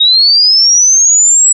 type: linear sweep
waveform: sine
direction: up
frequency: 3729 to 7860 Hz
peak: -4 dBFS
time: 0-1.53 s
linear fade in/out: 10 ms
effects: none